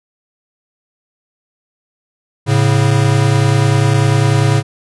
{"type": "tone pair together", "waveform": "square", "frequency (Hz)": [109.13, 139.2], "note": ["A2", "C#3"], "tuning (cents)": [-14, 8], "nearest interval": "major third", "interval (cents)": 422, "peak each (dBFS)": -13, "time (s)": [2.46, 4.63], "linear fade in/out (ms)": 50, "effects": ["resampled to 24000 Hz"]}